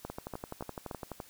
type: two click trains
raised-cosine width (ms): 1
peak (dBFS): -24 / -24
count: 14 / 4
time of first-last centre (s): 0.1-1.202 / 0.05-0.912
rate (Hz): 11.8 / 3.48
effects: white hiss -57 dBFS RMS until 1.29 s